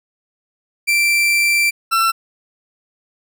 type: tone pair in turn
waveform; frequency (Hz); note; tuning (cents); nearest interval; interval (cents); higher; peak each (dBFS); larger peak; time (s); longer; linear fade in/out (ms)
40% pulse; 2349 / 1344.4; D7 / E6; 0 / +34; minor seventh; 966; first; -12; neither; 0.87-1.71 / 1.91-2.12; first; 20
effects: none